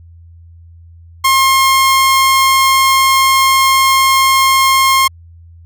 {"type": "tone", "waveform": "sawtooth", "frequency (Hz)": 1069, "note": "C6", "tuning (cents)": 37, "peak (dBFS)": -4, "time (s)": [1.24, 5.08], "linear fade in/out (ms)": 10, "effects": ["added 84 Hz sine -36 dBFS peak until 5.65 s"]}